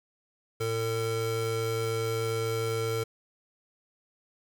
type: tone pair together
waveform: square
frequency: 112.8 / 451.2 Hz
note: A2 / A4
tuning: +44 / +44 cents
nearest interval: 2 octaves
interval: 2400 cents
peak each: -33 / -30 dBFS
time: 0.6-3.04 s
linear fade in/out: 10 ms
effects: none